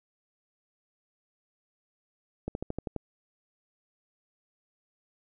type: slowing click train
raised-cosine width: 2 ms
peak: -19 dBFS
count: 7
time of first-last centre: 2.48-2.963 s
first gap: 71 ms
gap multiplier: 1.05
effects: none